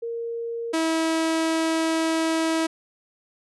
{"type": "tone pair in turn", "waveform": ["sine", "sawtooth"], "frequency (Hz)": [464.6, 323.7], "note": ["A#4", "E4"], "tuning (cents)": [-6, -31], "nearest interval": "tritone", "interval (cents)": 625, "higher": "first", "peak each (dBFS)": [-27, -17], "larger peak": "second", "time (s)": [[0.02, 0.73], [0.73, 2.67]], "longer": "second", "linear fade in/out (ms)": 10, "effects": ["resampled to 24000 Hz"]}